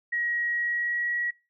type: tone with pitch glide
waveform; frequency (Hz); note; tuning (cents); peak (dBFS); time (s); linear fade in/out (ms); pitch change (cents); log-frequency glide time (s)
sine; 1900 to 1917.6; A#6 to A#6; +33 to +48; -25; 0.12-1.31; 10; +15; 0.49-1.16
effects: noise-tail reverb RT60 0.3 s tail -26 dB re dry